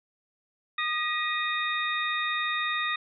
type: tone cluster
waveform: sine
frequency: 1227 / 1904 / 2481 / 3694 Hz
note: D#6 / A#6 / D#7 / A#7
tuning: -25 / +36 / -6 / -16 cents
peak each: -31 / -30 / -34 / -33 dBFS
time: 0.78-2.96 s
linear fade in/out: 5 ms
effects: none